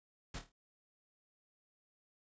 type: noise with echo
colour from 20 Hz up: pink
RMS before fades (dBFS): -43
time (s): 0.34-0.39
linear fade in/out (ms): 5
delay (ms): 26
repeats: 5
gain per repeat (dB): -7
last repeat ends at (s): 0.52
effects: resampled to 16000 Hz